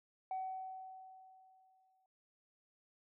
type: tone with exponential decay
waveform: sine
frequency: 755 Hz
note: F#5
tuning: 35 cents sharp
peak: -35 dBFS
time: 0.31-2.06 s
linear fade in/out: 2 ms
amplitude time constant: 380 ms
effects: tanh soft clip ceiling -34 dBFS